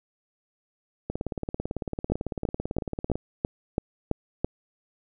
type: two click trains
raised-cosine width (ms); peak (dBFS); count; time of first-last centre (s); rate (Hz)
2; -10 / -16; 8 / 38; 2.12-4.446 / 1.1-3.156; 3.01 / 18
effects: none